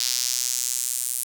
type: tone with high-pass filter sweep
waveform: sawtooth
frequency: 124.6 Hz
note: B2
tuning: 16 cents sharp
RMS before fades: -26 dBFS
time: 0-1.24 s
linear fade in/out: 5 ms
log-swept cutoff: 4900 to 9400 Hz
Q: 2.1
effects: 7-bit